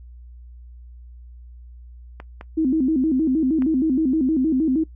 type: clicks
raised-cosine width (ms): 0.5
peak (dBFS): -21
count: 3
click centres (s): 2.201 / 2.411 / 3.622
type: tone with vibrato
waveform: sine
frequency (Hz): 287.4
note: D4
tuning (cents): -37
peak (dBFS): -16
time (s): 2.57-4.84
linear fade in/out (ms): 10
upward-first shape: square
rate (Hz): 6.4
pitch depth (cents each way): 180
effects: noise-tail reverb RT60 0.1 s tail -20 dB re dry + added 60 Hz sine -39 dBFS peak until 4.95 s